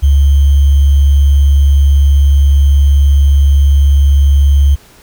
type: tone with sample-and-hold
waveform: sine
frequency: 70.3 Hz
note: C#2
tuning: 25 cents sharp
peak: -4 dBFS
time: 0.02-4.76 s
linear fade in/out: 20 ms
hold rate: 3150 Hz
effects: pink hiss -42 dBFS RMS until 5.02 s